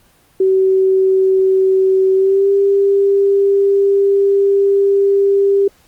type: tone with pitch glide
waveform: sine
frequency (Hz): 380.4 to 396.8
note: F#4 to G4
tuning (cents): +48 to +21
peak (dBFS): -9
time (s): 0.4-5.68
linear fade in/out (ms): 5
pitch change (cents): +73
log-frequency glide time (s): 2.14-2.5
effects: pink hiss -52 dBFS RMS until 5.87 s + Opus 24 kbps